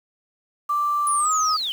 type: tone with pitch glide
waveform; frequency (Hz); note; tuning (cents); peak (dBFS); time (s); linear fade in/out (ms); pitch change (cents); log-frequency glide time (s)
sine; 1174.7 to 1259; D6 to D#6; 0 to +20; -19; 0.69-1.57; 10; +120; 1.19-1.29
type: linear sweep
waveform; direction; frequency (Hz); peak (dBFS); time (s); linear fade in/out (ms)
sine; down; 9956 to 2960; -23; 1.07-1.72; 0
effects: 7-bit